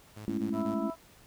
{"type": "tone bursts", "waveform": "sawtooth", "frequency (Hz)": 106.2, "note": "G#2", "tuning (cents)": 39, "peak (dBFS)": -38, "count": 5, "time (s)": [0.16, 0.748], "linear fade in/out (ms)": 10, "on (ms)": 100, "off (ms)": 22}
{"type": "chord", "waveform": "sine", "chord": "A major seventh", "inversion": "third", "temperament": "equal with one note detuned", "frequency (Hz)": [207.7, 220, 277.2, 334], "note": ["G#3", "A3", "C#4", "E4"], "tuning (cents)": [0, 0, 0, 23], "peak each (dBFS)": -35, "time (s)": [0.28, 0.9], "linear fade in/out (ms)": 0}
{"type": "harmonic tone", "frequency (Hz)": 329.6, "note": "E4", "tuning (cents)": 0, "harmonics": [2, 3, 4], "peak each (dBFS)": [-37, -41, -43], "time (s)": [0.52, 0.96], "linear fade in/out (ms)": 50}
{"effects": ["pink hiss -58 dBFS RMS until 1.26 s"]}